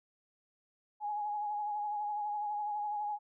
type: tone with vibrato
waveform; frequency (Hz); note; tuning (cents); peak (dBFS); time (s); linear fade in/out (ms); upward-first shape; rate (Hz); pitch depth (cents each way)
sine; 834; G#5; +7; -33; 1-3.19; 50; triangle; 12; 37
effects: none

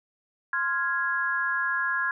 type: chord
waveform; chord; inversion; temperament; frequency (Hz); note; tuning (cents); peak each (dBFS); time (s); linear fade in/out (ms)
sine; F minor; second; equal; 1046.5 / 1396.9 / 1661.2; C6 / F6 / Ab6; 0 / 0 / 0; -31 / -30 / -26; 0.53-2.11; 2
effects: none

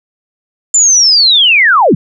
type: linear sweep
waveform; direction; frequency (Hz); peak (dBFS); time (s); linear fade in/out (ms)
sine; down; 7230 to 120.3; -4; 0.74-1.95; 5
effects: none

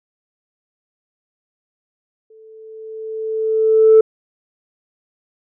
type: tone with exponential growth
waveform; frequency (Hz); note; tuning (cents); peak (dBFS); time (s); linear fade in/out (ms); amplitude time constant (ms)
sine; 440; A4; 0; -3; 2.3-4.01; 5; 370
effects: tanh soft clip ceiling -2 dBFS

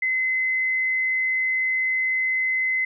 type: tone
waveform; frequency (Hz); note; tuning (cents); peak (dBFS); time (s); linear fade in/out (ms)
sine; 2046; C7; -39; -20; 0.02-2.85; 5
effects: none

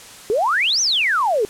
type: exponential two-way sweep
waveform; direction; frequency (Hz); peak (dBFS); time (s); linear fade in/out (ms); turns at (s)
sine; up then down; 392 to 6300 to 392; -15; 0.3-1.45; 0; 0.81
effects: white hiss -40 dBFS RMS until 1.49 s + low-pass 10000 Hz 12 dB/octave

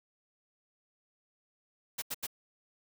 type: noise bursts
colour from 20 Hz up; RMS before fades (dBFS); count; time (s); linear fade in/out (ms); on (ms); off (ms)
white; -36; 3; 1.98-2.268; 10; 42; 81
effects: none

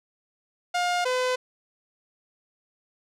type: tone pair in turn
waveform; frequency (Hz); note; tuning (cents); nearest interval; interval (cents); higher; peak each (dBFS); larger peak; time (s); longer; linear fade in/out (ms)
sawtooth; 710 / 506.3; F5 / B4; +28 / +43; tritone; 585; first; -19; neither; 0.74-1.05 / 1.05-1.36; neither; 10
effects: low-pass 7000 Hz 12 dB/octave

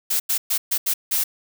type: noise bursts at uneven times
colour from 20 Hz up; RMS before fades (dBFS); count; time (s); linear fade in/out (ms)
blue; -21; 6; 0.1-0.2 / 0.29-0.38 / 0.5-0.58 / 0.71-0.78 / 0.86-0.94 / 1.11-1.24; 10
effects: none

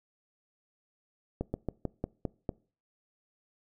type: slowing click train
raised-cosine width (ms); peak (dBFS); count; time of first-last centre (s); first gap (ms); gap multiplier
2; -18; 7; 1.41-2.492; 130; 1.13
effects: noise-tail reverb RT60 0.4 s tail -23 dB re dry

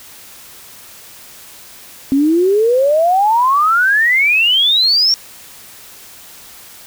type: exponential sweep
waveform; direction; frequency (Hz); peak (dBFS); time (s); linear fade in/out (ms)
sine; up; 265.8 to 5600; -9; 2.12-5.14; 0
effects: white hiss -38 dBFS RMS until 6.86 s

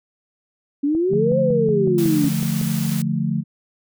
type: exponential two-way sweep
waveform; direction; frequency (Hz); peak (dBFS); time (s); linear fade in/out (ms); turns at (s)
sine; up then down; 276.4 to 541 to 276.4; -16; 0.83-2.29; 10; 1.39
type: click train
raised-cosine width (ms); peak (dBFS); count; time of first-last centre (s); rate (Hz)
2; -20; 10; 0.95-2.614; 5.41
type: chord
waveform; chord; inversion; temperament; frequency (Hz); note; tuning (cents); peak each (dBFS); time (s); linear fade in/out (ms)
sine; D minor; none; equal; 146.83 / 174.61 / 220; D3 / F3 / A3; 0 / 0 / 0; -23; 1.09-3.44; 50
type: noise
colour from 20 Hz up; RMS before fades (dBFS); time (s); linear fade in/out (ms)
white; -32; 1.98-3.02; 2
effects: none

